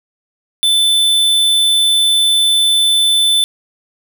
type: tone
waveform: square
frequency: 3520 Hz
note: A7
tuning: in tune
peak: -10 dBFS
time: 0.63-3.44 s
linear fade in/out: 0 ms
effects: none